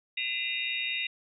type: tone cluster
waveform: sine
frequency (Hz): 2034 / 2424 / 2695 / 2819 / 3722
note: C7 / D#7 / E7 / F7 / A#7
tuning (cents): -50 / -46 / +38 / +16 / -3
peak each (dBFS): -37 / -36 / -35 / -35 / -36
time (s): 0.17-1.07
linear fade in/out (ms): 5
effects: none